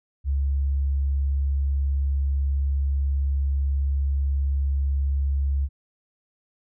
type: tone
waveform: sine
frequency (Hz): 69.2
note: C#2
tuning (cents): -2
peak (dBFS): -20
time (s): 0.24-5.69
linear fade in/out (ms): 50
effects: none